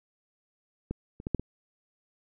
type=clicks; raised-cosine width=3 ms; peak=-19 / -29 / -19 / -12 / -22 dBFS; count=5; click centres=0.91 / 1.201 / 1.269 / 1.347 / 1.396 s; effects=none